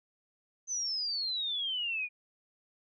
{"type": "exponential sweep", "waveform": "sine", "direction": "down", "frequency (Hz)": [6230, 2411], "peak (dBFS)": -31, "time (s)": [0.67, 2.09], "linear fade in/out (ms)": 50, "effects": []}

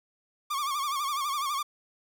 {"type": "tone with vibrato", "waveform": "45% pulse", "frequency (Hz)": 1141, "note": "C#6", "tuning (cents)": 50, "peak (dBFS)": -28, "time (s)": [0.5, 1.63], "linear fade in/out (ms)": 10, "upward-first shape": "sine", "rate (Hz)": 12, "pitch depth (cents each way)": 100, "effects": []}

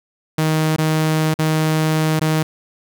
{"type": "tone with dropouts", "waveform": "sawtooth", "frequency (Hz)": 156.9, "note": "D#3", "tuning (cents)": 15, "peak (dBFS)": -11, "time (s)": [0.38, 2.43], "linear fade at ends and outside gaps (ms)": 5, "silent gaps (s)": [[0.763, 0.783], [1.341, 1.389], [2.195, 2.212]], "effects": []}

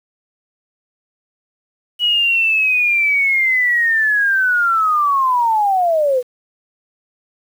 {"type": "linear sweep", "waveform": "sine", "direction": "down", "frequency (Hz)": [2933, 481.5], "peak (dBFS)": -12, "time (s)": [1.99, 6.23], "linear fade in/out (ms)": 50, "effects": ["7-bit"]}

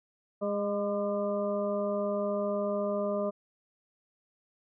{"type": "harmonic tone with a mistuned harmonic", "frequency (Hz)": 204, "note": "G#3", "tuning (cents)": -31, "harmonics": [1, 2, 3, 5, 6], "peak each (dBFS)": [-34, -35, -30, -43, -41], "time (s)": [0.41, 3.31], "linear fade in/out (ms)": 20, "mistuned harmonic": 6, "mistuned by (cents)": -31, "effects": []}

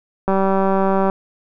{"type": "click train", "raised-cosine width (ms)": 1, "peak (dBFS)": -5, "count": 159, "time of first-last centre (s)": [0.28, 1.099], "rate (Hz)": 193, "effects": []}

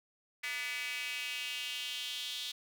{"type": "tone with high-pass filter sweep", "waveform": "square", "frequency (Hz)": 134.1, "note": "C3", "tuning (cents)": 43, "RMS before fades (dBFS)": -39, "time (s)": [0.43, 2.52], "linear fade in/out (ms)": 10, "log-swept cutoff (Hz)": [2100, 3500], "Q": 4.4, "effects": []}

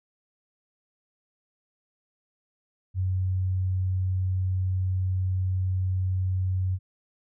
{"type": "tone", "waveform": "sine", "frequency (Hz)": 93.1, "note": "F#2", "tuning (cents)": 11, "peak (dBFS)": -23, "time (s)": [2.94, 6.79], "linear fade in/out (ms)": 50, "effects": []}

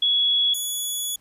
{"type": "tone pair in turn", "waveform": ["sine", "10% pulse"], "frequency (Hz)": [3366, 3395], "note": ["G#7", "G#7"], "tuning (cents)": [23, 37], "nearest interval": "unison", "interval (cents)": 14, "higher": "second", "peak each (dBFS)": -17, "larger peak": "neither", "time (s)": [[0.02, 0.54], [0.54, 1.16]], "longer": "second", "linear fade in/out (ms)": 5, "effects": ["pink hiss -61 dBFS RMS until 1.2 s", "resampled to 32000 Hz"]}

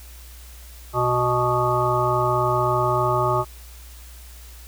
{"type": "harmonic tone", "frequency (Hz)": 123.47, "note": "B2", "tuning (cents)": 0, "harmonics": [1, 3, 5, 7, 9, 10], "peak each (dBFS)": [-25, -25, -25, -25, -25, -25], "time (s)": [0.93, 3.45], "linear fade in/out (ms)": 50, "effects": ["added 60 Hz sine -40 dBFS peak until 4.67 s", "white hiss -47 dBFS RMS until 4.67 s"]}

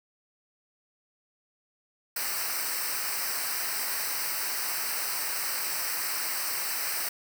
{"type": "noise with comb filter", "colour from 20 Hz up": "white", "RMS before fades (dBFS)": -31, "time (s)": [2.16, 7.09], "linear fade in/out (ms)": 5, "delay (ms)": 0.29, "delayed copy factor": -0.85, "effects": []}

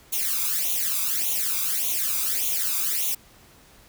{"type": "noise with flanger", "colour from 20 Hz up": "blue", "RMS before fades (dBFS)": -25, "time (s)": [0.12, 3.15], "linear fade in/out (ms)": 10, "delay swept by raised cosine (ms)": [0.3, 0.84], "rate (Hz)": 1.7, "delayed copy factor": 0.9, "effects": ["pink hiss -53 dBFS RMS until 3.88 s"]}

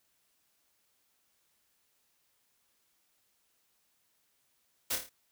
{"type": "noise with echo", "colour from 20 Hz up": "white", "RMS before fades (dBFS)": -32, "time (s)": [4.9, 4.96], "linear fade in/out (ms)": 10, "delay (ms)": 27, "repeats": 5, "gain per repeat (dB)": -5, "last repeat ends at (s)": 5.095, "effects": ["white hiss -74 dBFS RMS until 5.31 s"]}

